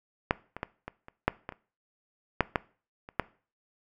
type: clicks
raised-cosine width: 0.5 ms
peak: -7 / -22 / -16 / -22 / -30 / -7 / -20 / -28 / -6 / -9 / -28 / -9 dBFS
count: 12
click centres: 0.309 / 0.566 / 0.631 / 0.88 / 1.084 / 1.28 / 1.491 / 1.523 / 2.407 / 2.558 / 3.089 / 3.197 s
effects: noise-tail reverb RT60 0.4 s tail -20 dB re dry